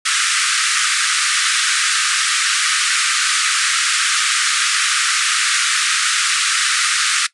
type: band-pass noise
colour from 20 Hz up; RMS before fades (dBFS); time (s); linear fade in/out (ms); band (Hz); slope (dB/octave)
pink; -17; 0.05-7.27; 10; 1200 to 10000; 96
effects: noise-tail reverb RT60 0.1 s tail -18 dB re dry